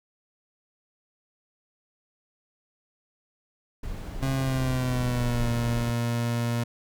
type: noise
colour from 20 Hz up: brown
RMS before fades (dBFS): -33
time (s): 3.83-5.91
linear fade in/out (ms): 5
type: tone with pitch glide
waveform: 30% pulse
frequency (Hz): 134.2 to 118.19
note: C3 to A#2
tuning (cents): +44 to +24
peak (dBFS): -22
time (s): 4.22-6.64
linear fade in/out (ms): 10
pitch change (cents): -220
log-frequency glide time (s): 4.35-5.48
effects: none